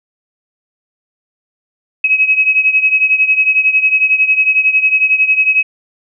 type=beating tone pair; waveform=sine; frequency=2550 / 2561 Hz; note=D#7 / D#7; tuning=+42 / +49 cents; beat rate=11 Hz; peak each=-10 / -14 dBFS; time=2.04-5.63 s; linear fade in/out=5 ms; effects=none